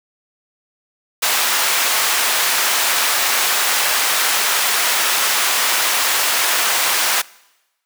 pink high-pass noise, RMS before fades -17 dBFS, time 1.22-7.22 s, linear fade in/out 10 ms, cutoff 1000 Hz, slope 12 dB/octave, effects noise-tail reverb RT60 1.0 s tail -23 dB re dry

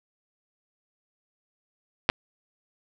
clicks, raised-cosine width 0.3 ms, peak -3 dBFS, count 2, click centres 2.091 / 2.099 s, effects none

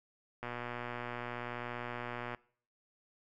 click train, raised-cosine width 0.5 ms, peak -25 dBFS, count 233, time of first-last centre 0.43-2.347 s, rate 121 Hz, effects noise-tail reverb RT60 0.5 s tail -22 dB re dry

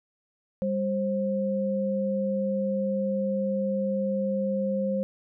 sine tone pair together, 198.7 / 530.5 Hz, G3 / C5, +24 / +24 cents, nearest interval octave + perfect fourth, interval 1700 cents, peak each -27 dBFS, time 0.62-5.03 s, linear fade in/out 0 ms, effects none

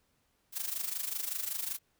blue noise with amplitude modulation, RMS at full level -33 dBFS, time 0.52-1.79 s, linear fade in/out 50 ms, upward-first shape sine, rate 25.3 Hz, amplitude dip 75%, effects pink hiss -74 dBFS RMS until 1.99 s

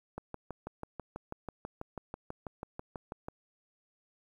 click train, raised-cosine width 1 ms, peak -25 dBFS, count 20, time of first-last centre 0.18-3.285 s, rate 6.12 Hz, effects 10-bit

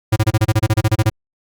square tone bursts, 108.6 Hz, A2, 22 cents flat, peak -11 dBFS, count 14, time 0.12-1.099 s, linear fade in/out 10 ms, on 43 ms, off 29 ms, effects Opus 48 kbps

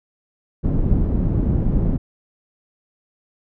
pink low-pass noise, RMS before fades -18 dBFS, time 0.63-1.98 s, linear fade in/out 20 ms, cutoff 240 Hz, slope 12 dB/octave, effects none

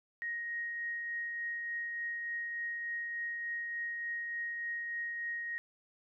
sine tone with tremolo, 1876 Hz, A#6, 11 cents sharp, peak -34 dBFS, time 0.22-5.58 s, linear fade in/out 0 ms, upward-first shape triangle, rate 3.4 Hz, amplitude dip 30%, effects none

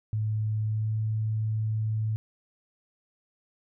sine tone with pitch glide, 108 to 109.19 Hz, A2 to A2, -32 to -13 cents, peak -25 dBFS, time 0.13-2.16 s, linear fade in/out 0 ms, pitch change +19 cents, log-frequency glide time 0.64-0.94 s, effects none

